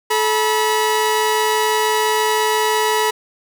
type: tone pair together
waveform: sawtooth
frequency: 432.4 / 970.7 Hz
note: A4 / B5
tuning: -30 / -30 cents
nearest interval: octave + major second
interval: 1400 cents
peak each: -14 dBFS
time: 0.1-3.11 s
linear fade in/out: 10 ms
effects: none